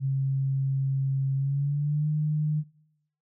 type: tone with pitch glide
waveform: sine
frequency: 135.4 to 151.98 Hz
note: C#3 to D#3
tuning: -40 to -40 cents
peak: -23 dBFS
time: 0-2.64 s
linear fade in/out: 50 ms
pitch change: +200 cents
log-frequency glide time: 1.35-2.08 s
effects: noise-tail reverb RT60 0.8 s tail -22 dB re dry